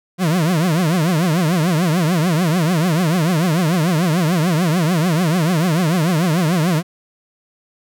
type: tone with vibrato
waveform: 40% pulse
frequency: 168.3 Hz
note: E3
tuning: 36 cents sharp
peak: -13 dBFS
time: 0.18-6.83 s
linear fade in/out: 50 ms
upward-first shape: triangle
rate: 6.8 Hz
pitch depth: 240 cents each way
effects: none